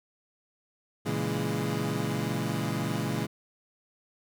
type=chord; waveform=25% pulse; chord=A# half-diminished seventh; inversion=none; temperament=equal; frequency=116.54 / 138.59 / 164.81 / 207.7 Hz; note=A#2 / C#3 / E3 / G#3; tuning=0 / 0 / 0 / 0 cents; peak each=-30 dBFS; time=1.05-3.27 s; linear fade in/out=20 ms; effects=none